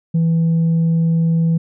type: tone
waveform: sine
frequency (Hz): 164.81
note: E3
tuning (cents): 0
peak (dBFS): -10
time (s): 0.14-1.58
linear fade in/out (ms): 10
effects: tanh soft clip ceiling -11 dBFS